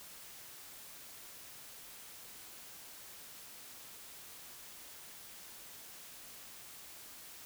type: silence
effects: white hiss -52 dBFS RMS until 7.45 s